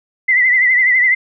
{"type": "tone with vibrato", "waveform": "sine", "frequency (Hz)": 2010, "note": "B6", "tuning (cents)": 30, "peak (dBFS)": -9, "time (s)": [0.28, 1.15], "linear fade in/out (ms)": 10, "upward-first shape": "triangle", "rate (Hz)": 12, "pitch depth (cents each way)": 82, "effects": []}